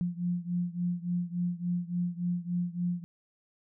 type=beating tone pair; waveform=sine; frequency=174.61 / 178.11 Hz; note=F3 / F3; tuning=0 / +34 cents; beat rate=3.5 Hz; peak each=-31 / -33 dBFS; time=0.01-3.04 s; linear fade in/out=0 ms; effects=none